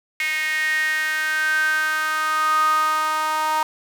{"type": "tone with high-pass filter sweep", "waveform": "sawtooth", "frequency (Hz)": 310.7, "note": "D#4", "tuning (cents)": -2, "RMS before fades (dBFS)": -21, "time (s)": [0.2, 3.63], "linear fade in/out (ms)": 2, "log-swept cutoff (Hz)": [2100, 1000], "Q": 9.4, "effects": []}